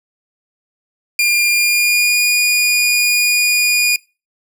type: tone with pitch glide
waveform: sawtooth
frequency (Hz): 2405 to 2443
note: D7 to D#7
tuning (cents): +41 to -32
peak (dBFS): -8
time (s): 1.19-3.96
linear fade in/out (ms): 2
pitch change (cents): +27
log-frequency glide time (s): 1.51-2.19
effects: noise-tail reverb RT60 0.3 s tail -23 dB re dry